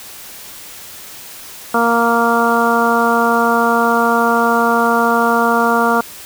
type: harmonic tone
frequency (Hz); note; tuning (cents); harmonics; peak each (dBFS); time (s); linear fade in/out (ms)
233.1; A#3; 0; 1 / 2 / 3 / 4 / 5 / 6; -18 / -18 / -18 / -18 / -18 / -18; 1.74-6.01; 5
effects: white hiss -34 dBFS RMS until 6.25 s